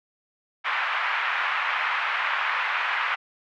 pink band-pass noise, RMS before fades -26 dBFS, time 0.64-3.16 s, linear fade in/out 20 ms, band 1000 to 2500 Hz, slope 24 dB/octave, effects none

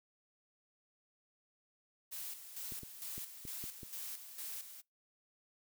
blue noise with tremolo, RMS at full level -44 dBFS, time 2.11-4.82 s, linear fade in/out 20 ms, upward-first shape square, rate 2.2 Hz, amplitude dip 60%
clicks, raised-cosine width 3 ms, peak -36 dBFS, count 6, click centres 2.722 / 2.833 / 3.18 / 3.452 / 3.64 / 3.832 s
effects noise-tail reverb RT60 0.2 s tail -25 dB re dry

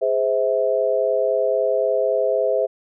sine chord, Ab augmented, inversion none, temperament just, 415.3 / 519.1 / 648.9 Hz, Ab4 / C5 / E5, 0 / -14 / -27 cents, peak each -23 / -20 / -21 dBFS, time 0.01-2.67 s, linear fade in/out 20 ms, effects none

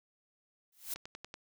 blue noise with exponential growth, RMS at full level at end -34 dBFS, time 0.72-0.94 s, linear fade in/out 5 ms, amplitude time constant 47 ms
click train, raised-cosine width 0.2 ms, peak -27 dBFS, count 5, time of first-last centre 0.96-1.341 s, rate 10.5 Hz
effects none

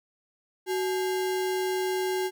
sine tone with sample-and-hold, 372.5 Hz, F#4, 12 cents sharp, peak -25 dBFS, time 0.66-2.31 s, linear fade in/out 50 ms, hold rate 1225 Hz, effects none

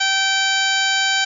harmonic tone, 775 Hz, G5, 20 cents flat, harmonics 1 / 2 / 3 / 4 / 5 / 6 / 7 / 8 / 9, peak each -25 / -20 / -25 / -22 / -26 / -26 / -32 / -35 / -27 dBFS, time 0-1.25 s, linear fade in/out 10 ms, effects none

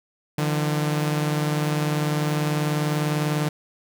sawtooth tone pair together, 149.74 / 169.8 Hz, D3 / F3, +34 / -48 cents, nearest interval major second, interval 218 cents, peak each -18 / -25 dBFS, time 0.38-3.49 s, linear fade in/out 5 ms, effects none

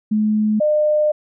sine tone pair in turn, 213.7 / 604.4 Hz, G#3 / D5, +50 / +50 cents, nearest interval octave + tritone, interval 1800 cents, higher second, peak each -14 / -13 dBFS, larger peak second, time 0.11-0.6 / 0.6-1.12 s, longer second, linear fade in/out 10 ms, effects none

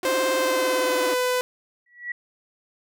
sawtooth tone with vibrato, 332.4 Hz, E4, 15 cents sharp, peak -24 dBFS, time 0.03-1.14 s, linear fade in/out 2 ms, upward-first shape triangle, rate 18 Hz, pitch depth 270 cents each way
sawtooth tone with pitch glide, 523.3 to 500.8 Hz, C5 to B4, 0 to +24 cents, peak -17 dBFS, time 0.05-1.41 s, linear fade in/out 0 ms, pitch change -76 cents, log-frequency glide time 0.33-1.13 s
sine tone with exponential growth, 1936 Hz, B6, 35 cents flat, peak -24 dBFS, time 1.86-2.12 s, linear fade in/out 5 ms, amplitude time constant 56 ms
effects none

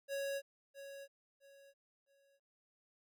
square tone with echo, 554.4 Hz, C#5, in tune, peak -38 dBFS, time 0.08-0.42 s, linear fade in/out 50 ms, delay 660 ms, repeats 3, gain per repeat -11 dB, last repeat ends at 2.4 s, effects none

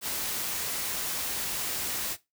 white noise, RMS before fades -32 dBFS, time 0.01-2.17 s, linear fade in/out 50 ms, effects noise-tail reverb RT60 0.2 s tail -17 dB re dry

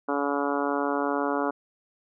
harmonic tone, 142.4 Hz, C#3, 47 cents sharp, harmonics 2 / 3 / 4 / 5 / 6 / 7 / 8 / 9 / 10, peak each -29 / -31 / -32 / -33 / -34 / -34 / -35 / -36 / -36 dBFS, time 0.08-1.51 s, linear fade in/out 10 ms, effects none

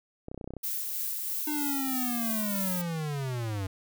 clicks, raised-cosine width 2 ms, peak -25 dBFS, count 10, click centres 0.284 / 0.315 / 0.345 / 0.377 / 0.412 / 0.443 / 0.476 / 0.506 / 0.537 / 0.567 s
violet noise with tremolo, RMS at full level -32 dBFS, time 0.63-2.82 s, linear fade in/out 10 ms, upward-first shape sine, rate 3.1 Hz, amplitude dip 25%
square linear sweep, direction down, 304.6 to 92.8 Hz, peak -31 dBFS, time 1.47-3.67 s, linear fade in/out 5 ms
effects none

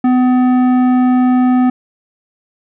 triangle tone with tanh clipping, 251.9 Hz, B3, 34 cents sharp, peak -10 dBFS, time 0.04-1.7 s, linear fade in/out 5 ms, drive 16 dB, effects none

